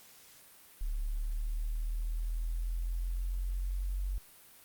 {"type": "linear sweep", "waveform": "sine", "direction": "up", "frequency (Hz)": [35.64, 47.14], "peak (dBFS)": -31, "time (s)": [0.81, 4.18], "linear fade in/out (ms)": 0, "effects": ["white hiss -57 dBFS RMS until 4.64 s", "Opus 48 kbps"]}